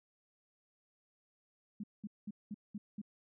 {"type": "tone bursts", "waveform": "sine", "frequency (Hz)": 207.7, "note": "G#3", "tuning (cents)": 0, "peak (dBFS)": -39, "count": 6, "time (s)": [1.8, 3.016], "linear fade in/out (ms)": 5, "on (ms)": 36, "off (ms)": 200, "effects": []}